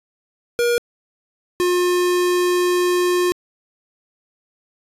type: tone pair in turn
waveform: square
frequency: 476.5 / 357 Hz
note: A#4 / F4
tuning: +38 / +38 cents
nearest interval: perfect fourth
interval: 500 cents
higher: first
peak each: -16 dBFS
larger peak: neither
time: 0.59-0.78 / 1.6-3.32 s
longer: second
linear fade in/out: 0 ms
effects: resampled to 32000 Hz